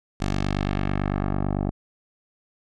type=tone with low-pass filter sweep; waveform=10% pulse; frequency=49 Hz; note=G1; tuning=in tune; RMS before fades=-25 dBFS; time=0.2-1.71 s; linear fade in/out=10 ms; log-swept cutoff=7200 to 650 Hz; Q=0.98; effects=none